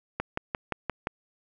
click train, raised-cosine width 0.5 ms, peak -13 dBFS, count 6, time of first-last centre 0.2-1.071 s, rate 5.74 Hz, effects none

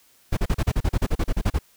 brown noise bursts, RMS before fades -20 dBFS, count 15, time 0.32-1.589 s, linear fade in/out 10 ms, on 51 ms, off 36 ms, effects white hiss -58 dBFS RMS until 1.76 s

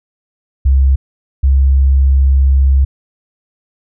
sine tone pair in turn, 67.1 / 67.48 Hz, C2 / C#2, +44 / -46 cents, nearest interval unison, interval 10 cents, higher second, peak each -6 dBFS, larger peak neither, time 0.65-0.96 / 1.43-2.85 s, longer second, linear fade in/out 10 ms, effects none

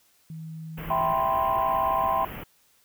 sine tone with pitch glide, 160 to 162.7 Hz, D#3 to E3, +49 to -22 cents, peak -35 dBFS, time 0.3-1.13 s, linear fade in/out 2 ms, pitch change +29 cents, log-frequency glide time 0.74-0.85 s
pink band-stop noise, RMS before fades -38 dBFS, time 0.77-2.44 s, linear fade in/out 10 ms, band 3100 to 12000 Hz, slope 96 dB/octave
sine chord, C major seventh, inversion first, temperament equal, 659.3 / 784 / 987.8 / 1046.5 Hz, E5 / G5 / B5 / C6, 0 / 0 / 0 / 0 cents, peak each -29 / -27 / -29 / -25 dBFS, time 0.9-2.25 s, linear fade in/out 5 ms
effects white hiss -63 dBFS RMS until 2.84 s

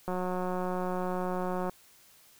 click train, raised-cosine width 1 ms, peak -20 dBFS, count 295, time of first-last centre 0.08-1.695 s, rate 182 Hz, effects white hiss -59 dBFS RMS until 2.39 s

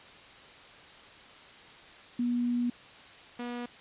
sine / sawtooth tone pair in turn, 242 / 242 Hz, B3 / B3, -35 / -35 cents, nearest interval unison, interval 0 cents, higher neither, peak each -26 / -31 dBFS, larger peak first, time 2.19-2.7 / 3.39-3.66 s, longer first, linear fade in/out 5 ms, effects white hiss -51 dBFS RMS until 3.8 s + resampled to 8000 Hz

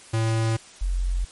square / sine tone pair in turn, 112.4 / 44.71 Hz, A2 / F1, +37 / +41 cents, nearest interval octave + major third, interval 1596 cents, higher first, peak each -21 dBFS, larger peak neither, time 0.13-0.57 / 0.81-1.25 s, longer neither, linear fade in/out 10 ms, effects white hiss -47 dBFS RMS until 1.31 s + MP3 48 kbps

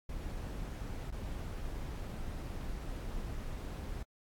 brown noise with dropouts, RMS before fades -40 dBFS, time 0.09-4.03 s, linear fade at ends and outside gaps 5 ms, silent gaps 1.106-1.122 s, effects AAC 64 kbps

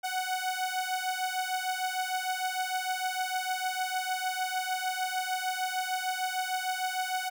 sawtooth beating tone pair, 740 / 746.6 Hz, F#5 / F#5, 0 / +15 cents, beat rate 6.6 Hz, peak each -29 dBFS, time 0.03-7.3 s, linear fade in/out 20 ms, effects none

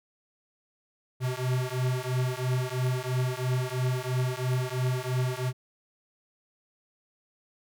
square beating tone pair, 125.7 / 128.7 Hz, B2 / C3, +31 / -28 cents, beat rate 3 Hz, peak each -30 dBFS, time 1.2-5.53 s, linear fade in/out 50 ms, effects none

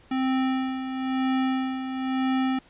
square tone with tremolo, 261.6 Hz, C4, in tune, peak -22 dBFS, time 0.11-2.59 s, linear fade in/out 5 ms, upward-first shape sine, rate 1 Hz, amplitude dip 60%, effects pink hiss -56 dBFS RMS until 2.69 s + resampled to 8000 Hz

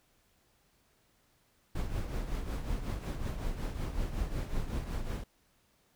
brown noise with tremolo, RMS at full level -32 dBFS, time 1.75-5.24 s, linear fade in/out 5 ms, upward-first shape triangle, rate 5.4 Hz, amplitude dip 65%, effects pink hiss -70 dBFS RMS until 5.95 s

